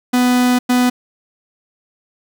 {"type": "tone bursts at uneven times", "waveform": "45% pulse", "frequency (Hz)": 248.4, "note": "B3", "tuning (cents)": 10, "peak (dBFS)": -11, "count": 2, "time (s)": [[0.13, 0.59], [0.69, 0.9]], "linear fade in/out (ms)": 10, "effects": []}